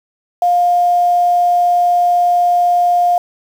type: tone with quantisation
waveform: sine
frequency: 706 Hz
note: F5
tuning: 19 cents sharp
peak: -9 dBFS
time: 0.42-3.18 s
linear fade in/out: 2 ms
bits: 6
effects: none